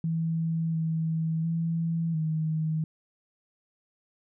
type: tone with pitch steps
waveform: sine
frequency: 163.4 / 161.3 / 165.4 / 157.6 Hz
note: E3 / E3 / E3 / D#3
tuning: -15 / -37 / +6 / +23 cents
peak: -25 dBFS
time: 0.04-2.84 s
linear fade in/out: 2 ms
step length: 700 ms
effects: none